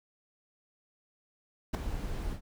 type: noise with ADSR envelope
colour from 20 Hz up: brown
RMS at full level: -23 dBFS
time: 1.73-2.41 s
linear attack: 16 ms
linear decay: 8 ms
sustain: -12 dB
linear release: 94 ms
effects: none